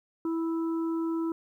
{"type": "harmonic tone", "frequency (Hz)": 328.7, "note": "E4", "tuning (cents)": -5, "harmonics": [1, 3, 4], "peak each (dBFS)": [-27, -42, -44], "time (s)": [0.25, 1.32], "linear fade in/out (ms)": 2, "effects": ["11-bit"]}